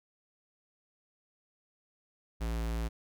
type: tone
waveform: square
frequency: 56.5 Hz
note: A1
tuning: 47 cents sharp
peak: -32 dBFS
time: 2.4-2.89 s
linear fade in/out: 20 ms
effects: none